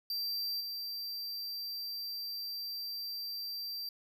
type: tone with level steps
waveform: square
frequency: 4699 Hz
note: D8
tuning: in tune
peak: -34 / -38 dBFS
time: 0.1-3.89 s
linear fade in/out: 2 ms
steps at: 0.6 s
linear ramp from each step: 10 ms
effects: none